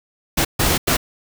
pink noise bursts at uneven times, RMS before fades -17 dBFS, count 3, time 0.37-0.45 / 0.59-0.78 / 0.87-0.97 s, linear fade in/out 10 ms, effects none

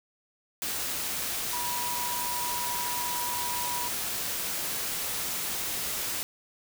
sine tone in noise, 970 Hz, B5, 31 cents flat, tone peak -33 dBFS, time 1.53-3.88 s, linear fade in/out 0 ms, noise white, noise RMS -32 dBFS, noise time 0.62-6.23 s, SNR -4 dB, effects none

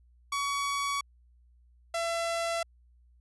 sawtooth tone pair in turn, 1128 / 672.6 Hz, C#6 / E5, +30 / +35 cents, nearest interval major sixth, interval 895 cents, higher first, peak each -25 dBFS, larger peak neither, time 0.32-1.01 / 1.94-2.63 s, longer neither, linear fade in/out 5 ms, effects added 60 Hz sine -58 dBFS peak until 3.2 s + resampled to 24000 Hz

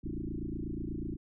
sine tone with frequency modulation, 174.61 Hz, F3, in tune, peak -34 dBFS, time 0.03-1.17 s, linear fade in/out 20 ms, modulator 28.2 Hz, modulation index 6, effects none

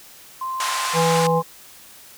sine tone, 1045 Hz, C6, 2 cents flat, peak -24 dBFS, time 0.41-1.42 s, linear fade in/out 5 ms
pink band-pass noise, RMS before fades -26 dBFS, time 0.6-1.27 s, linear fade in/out 2 ms, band 790 to 10000 Hz, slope 24 dB/octave
harmonic tone, 164.81 Hz, E3, in tune, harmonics 1 / 3 / 5, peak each -21 / -19 / -22 dBFS, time 0.93-1.43 s, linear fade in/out 50 ms
effects white hiss -45 dBFS RMS until 2.17 s

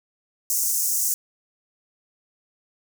pink high-pass noise, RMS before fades -23 dBFS, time 0.5-1.14 s, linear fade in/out 0 ms, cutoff 5900 Hz, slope 48 dB/octave, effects none

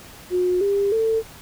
sine tone with pitch steps, 361.4 / 400.2 / 446.4 Hz, F#4 / G4 / A4, -41 / +36 / +25 cents, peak -17 dBFS, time 0.3-1.23 s, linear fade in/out 50 ms, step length 310 ms, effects pink hiss -43 dBFS RMS until 1.41 s

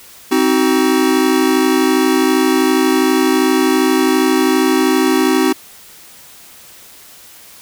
square chord, C diminished, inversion none, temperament just, 261.6 / 314 / 376.7 Hz, C4 / Eb4 / Gb4, 0 / +16 / +31 cents, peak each -16 dBFS, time 0.31-5.53 s, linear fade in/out 10 ms, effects white hiss -40 dBFS RMS until 7.61 s

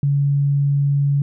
sine tone, 141.5 Hz, C#3, 36 cents sharp, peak -14 dBFS, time 0.03-1.22 s, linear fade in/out 2 ms, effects none

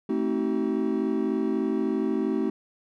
triangle chord, A diminished seventh, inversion none, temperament just, 220 / 264 / 316.8 / 380.2 Hz, A3 / C4 / Eb4 / Gb4, 0 / +16 / +31 / +47 cents, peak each -27 dBFS, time 0.09-2.5 s, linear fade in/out 5 ms, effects none

